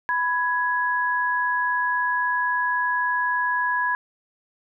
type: tone pair together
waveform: sine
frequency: 992 / 1668.3 Hz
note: B5 / G#6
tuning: +7 / +7 cents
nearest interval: major sixth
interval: 900 cents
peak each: -23 dBFS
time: 0.09-3.95 s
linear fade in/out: 0 ms
effects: none